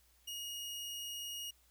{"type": "tone", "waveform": "sawtooth", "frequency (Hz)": 2873, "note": "F7", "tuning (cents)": 48, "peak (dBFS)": -38, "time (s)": [0.27, 1.51], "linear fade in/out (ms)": 10, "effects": ["added 60 Hz sine -70 dBFS peak until 1.7 s", "white hiss -70 dBFS RMS until 1.7 s"]}